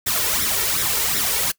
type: noise with flanger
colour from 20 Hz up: white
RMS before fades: -21 dBFS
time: 0.06-1.52 s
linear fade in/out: 10 ms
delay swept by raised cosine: 0.53 to 2.23 ms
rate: 2.7 Hz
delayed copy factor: +0.65
effects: noise-tail reverb RT60 0.1 s tail -22 dB re dry